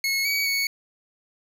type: tone with pitch steps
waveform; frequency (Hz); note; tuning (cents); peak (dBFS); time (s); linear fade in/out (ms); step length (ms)
25% pulse; 2183 / 2262 / 2221; C#7 / C#7 / C#7; -27 / +34 / +3; -18; 0.04-0.67; 2; 210
effects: none